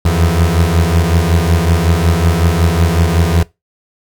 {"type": "beating tone pair", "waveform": "30% pulse", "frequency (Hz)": [81.5, 86.9], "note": ["E2", "F2"], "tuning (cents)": [-19, -8], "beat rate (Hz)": 5.4, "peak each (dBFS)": -10, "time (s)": [0.05, 3.43], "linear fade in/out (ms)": 5, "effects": ["noise-tail reverb RT60 0.2 s tail -20 dB re dry"]}